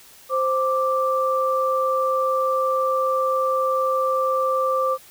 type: tone pair together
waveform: sine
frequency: 523.3 / 1174.7 Hz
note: C5 / D6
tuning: 0 / 0 cents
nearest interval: octave + major second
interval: 1400 cents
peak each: -21 dBFS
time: 0.29-4.98 s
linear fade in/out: 50 ms
effects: white hiss -48 dBFS RMS until 5.1 s